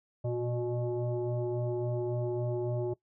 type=tone with frequency modulation; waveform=sine; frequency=122.8 Hz; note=B2; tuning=9 cents flat; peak=-29 dBFS; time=0.24-2.94 s; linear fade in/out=10 ms; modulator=242 Hz; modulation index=1.9; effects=noise-tail reverb RT60 0.1 s tail -20 dB re dry